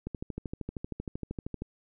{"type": "click train", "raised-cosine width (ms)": 3, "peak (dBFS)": -22, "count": 21, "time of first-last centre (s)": [0.07, 1.62], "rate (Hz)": 12.9, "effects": []}